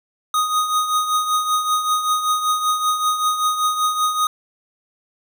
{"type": "tone with tremolo", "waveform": "square", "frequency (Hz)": 1244.5, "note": "D#6", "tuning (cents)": 0, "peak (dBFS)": -15, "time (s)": [0.34, 4.27], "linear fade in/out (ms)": 2, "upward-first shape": "triangle", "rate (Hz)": 5.2, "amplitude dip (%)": 65, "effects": []}